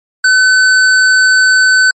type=tone; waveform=square; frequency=1516 Hz; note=F#6; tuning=42 cents sharp; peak=-6 dBFS; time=0.24-1.91 s; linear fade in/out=5 ms; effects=MP3 32 kbps